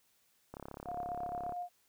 click train, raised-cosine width 1 ms, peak -30 dBFS, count 35, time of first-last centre 0.54-1.523 s, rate 34.6 Hz
sine tone with tremolo, 710 Hz, F5, 28 cents sharp, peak -36 dBFS, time 0.85-1.69 s, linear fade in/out 50 ms, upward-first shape square, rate 8.4 Hz, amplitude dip 25%
effects white hiss -72 dBFS RMS until 1.88 s

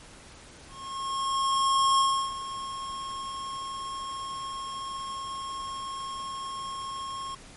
square tone with ADSR envelope, 1082 Hz, C#6, 42 cents flat, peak -20 dBFS, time 0.68-7.35 s, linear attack 1300 ms, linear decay 330 ms, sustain -14 dB, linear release 6 ms, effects pink hiss -49 dBFS RMS until 7.56 s + MP3 48 kbps

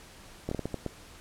slowing click train, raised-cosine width 2 ms, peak -18 dBFS, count 7, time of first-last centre 0.49-0.863 s, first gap 24 ms, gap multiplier 1.38, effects pink hiss -51 dBFS RMS until 1.2 s + low-pass 11000 Hz 12 dB/octave

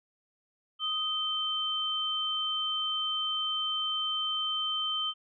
sine tone pair together, 1249 / 3100 Hz, D#6 / G7, +6 / -20 cents, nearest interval octave + major third, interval 1574 cents, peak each -36 / -29 dBFS, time 0.79-5.14 s, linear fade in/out 50 ms, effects none

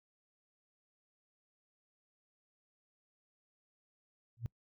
sine tone with exponential growth, 117.2 Hz, A#2, 10 cents sharp, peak -30 dBFS, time 4.37-4.46 s, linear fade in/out 0 ms, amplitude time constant 19 ms, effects noise-tail reverb RT60 0.1 s tail -25 dB re dry

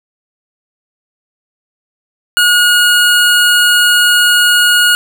25% pulse tone, 1443 Hz, F#6, 44 cents flat, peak -3 dBFS, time 2.37-4.95 s, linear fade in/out 0 ms, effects 7-bit

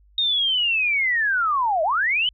sine linear two-way sweep, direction down then up, 3729 to 605 to 3090 Hz, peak -18 dBFS, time 0.18-2.29 s, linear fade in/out 2 ms, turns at 1.83 s, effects added 50 Hz sine -52 dBFS peak until 2.33 s

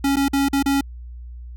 square tone with dropouts, 277.2 Hz, C#4, in tune, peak -17 dBFS, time 0.04-0.81 s, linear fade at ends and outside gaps 5 ms, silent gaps 0.159-0.167 / 0.283-0.332 / 0.486-0.53 / 0.627-0.659 s, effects added 60 Hz sine -33 dBFS peak until 1.56 s

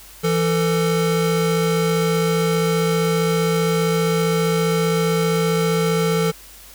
square tone pair together, 167.1 / 446.1 Hz, E3 / A4, +24 / +24 cents, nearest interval octave + perfect fourth, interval 1700 cents, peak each -20 dBFS, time 0.23-6.32 s, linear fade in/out 20 ms, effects added 50 Hz sine -48 dBFS peak until 6.74 s + white hiss -43 dBFS RMS until 6.74 s

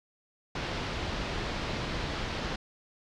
pink low-pass noise, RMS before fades -34 dBFS, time 0.55-2.56 s, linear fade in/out 5 ms, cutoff 4800 Hz, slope 24 dB/octave, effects none

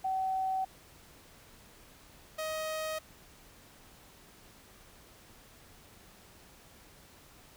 sine / sawtooth tone pair in turn, 760 / 628.3 Hz, F#5 / D#5, +46 / +17 cents, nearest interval minor third, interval 329 cents, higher first, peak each -29 / -30 dBFS, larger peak first, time 0.04-0.65 / 2.38-2.99 s, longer neither, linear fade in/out 10 ms, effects pink hiss -57 dBFS RMS until 7.56 s

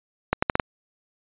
accelerating click train, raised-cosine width 0.5 ms, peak -4 dBFS, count 5, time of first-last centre 0.33-0.598 s, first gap 95 ms, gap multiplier 0.77, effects resampled to 8000 Hz

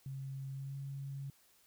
sine tone with pitch glide, 135.2 to 137.88 Hz, C#3 to C#3, -43 to -9 cents, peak -40 dBFS, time 0.06-1.3 s, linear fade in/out 2 ms, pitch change +34 cents, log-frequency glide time 0.51-0.76 s, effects white hiss -68 dBFS RMS until 1.66 s

